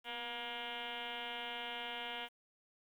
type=tone with frequency modulation; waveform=sine; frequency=1892 Hz; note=A#6; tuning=25 cents sharp; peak=-40 dBFS; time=0.04-2.29 s; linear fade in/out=50 ms; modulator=235 Hz; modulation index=6.1; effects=11-bit